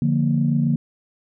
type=chord; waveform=sine; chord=Bb major; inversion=first; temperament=equal; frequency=146.83 / 174.61 / 233.1 Hz; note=D3 / F3 / Bb3; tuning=0 / 0 / 0 cents; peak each=-19 / -23 / -20 dBFS; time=0.02-0.76 s; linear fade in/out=2 ms; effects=tanh soft clip ceiling -7 dBFS